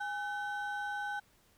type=ring-modulated tone; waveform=triangle; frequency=1170 Hz; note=D6; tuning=7 cents flat; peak=-30 dBFS; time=0-1.2 s; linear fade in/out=10 ms; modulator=349 Hz; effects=pink hiss -67 dBFS RMS until 1.57 s